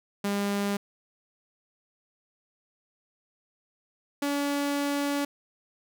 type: tone pair in turn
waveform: sawtooth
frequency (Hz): 201.6 / 285.1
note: G3 / C#4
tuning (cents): +49 / +49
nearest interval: tritone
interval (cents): 600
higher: second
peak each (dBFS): -22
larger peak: neither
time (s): 0.24-0.77 / 4.22-5.25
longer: second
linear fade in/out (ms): 5
effects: none